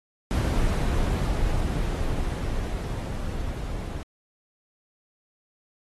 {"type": "noise with level ramp", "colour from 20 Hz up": "brown", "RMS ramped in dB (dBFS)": [-22, -32], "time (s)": [0.31, 4.03], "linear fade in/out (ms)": 0, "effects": ["AAC 32 kbps"]}